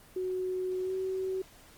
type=tone with pitch glide; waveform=sine; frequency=370 to 377.6 Hz; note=F#4 to F#4; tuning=0 to +35 cents; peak=-30 dBFS; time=0.16-1.42 s; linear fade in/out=5 ms; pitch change=+35 cents; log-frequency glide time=0.83-0.92 s; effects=pink hiss -56 dBFS RMS until 1.77 s + Opus 24 kbps